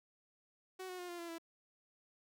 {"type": "tone with pitch steps", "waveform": "sawtooth", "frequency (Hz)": [373.8, 365.1, 356.5, 348.2, 340, 332.1], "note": ["F#4", "F#4", "F4", "F4", "F4", "E4"], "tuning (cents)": [18, -23, 36, -5, -46, 13], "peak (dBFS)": -40, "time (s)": [0.79, 1.384], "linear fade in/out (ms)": 10, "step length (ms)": 99, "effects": []}